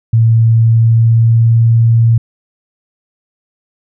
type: tone with pitch glide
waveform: sine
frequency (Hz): 113.8 to 115.12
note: A#2 to A#2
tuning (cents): -41 to -21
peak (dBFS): -5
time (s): 0.13-2.18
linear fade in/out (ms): 5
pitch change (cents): +20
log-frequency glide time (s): 0.59-1.62
effects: none